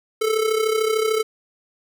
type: tone with amplitude modulation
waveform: square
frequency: 438.3 Hz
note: A4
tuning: 7 cents flat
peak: -16 dBFS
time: 0.21-1.23 s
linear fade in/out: 10 ms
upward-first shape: sine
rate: 33.4 Hz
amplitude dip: 65%
effects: none